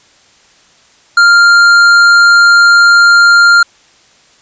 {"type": "tone with hard clipping", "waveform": "sine", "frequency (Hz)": 1396.9, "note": "F6", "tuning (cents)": 0, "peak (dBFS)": -4, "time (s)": [1.17, 3.63], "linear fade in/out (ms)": 5, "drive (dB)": 9, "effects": ["white hiss -46 dBFS RMS until 4.41 s", "resampled to 16000 Hz"]}